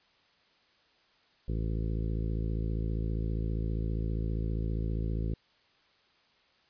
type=harmonic tone; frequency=55 Hz; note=A1; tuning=in tune; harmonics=1 / 2 / 3 / 4 / 5 / 6 / 7 / 8 / 9; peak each=-31 / -35 / -38 / -44 / -45 / -45 / -46 / -50 / -51 dBFS; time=1.48-5.34 s; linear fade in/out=5 ms; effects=white hiss -66 dBFS RMS until 6.69 s + resampled to 11025 Hz